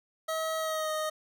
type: tone with pitch glide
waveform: 25% pulse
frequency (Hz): 640 to 621.1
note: D#5 to D#5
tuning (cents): +49 to -3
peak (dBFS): -26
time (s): 0.28-1.1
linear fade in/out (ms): 10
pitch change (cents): -52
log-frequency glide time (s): 0.58-0.91
effects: none